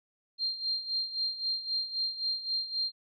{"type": "tone with tremolo", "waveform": "sine", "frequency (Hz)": 4186, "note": "C8", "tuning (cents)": 0, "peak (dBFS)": -27, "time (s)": [0.38, 2.92], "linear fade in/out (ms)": 50, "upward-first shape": "sine", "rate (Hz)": 3.8, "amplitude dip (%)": 75, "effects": []}